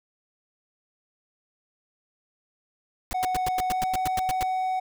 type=noise bursts; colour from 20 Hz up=pink; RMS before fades=-30 dBFS; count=12; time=3.11-4.429 s; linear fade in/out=0 ms; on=21 ms; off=97 ms
type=tone with pitch glide; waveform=triangle; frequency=740 to 747.7 Hz; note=F#5 to F#5; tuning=0 to +18 cents; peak=-22 dBFS; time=3.14-4.8 s; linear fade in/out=10 ms; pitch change=+18 cents; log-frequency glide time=3.68-3.85 s
effects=none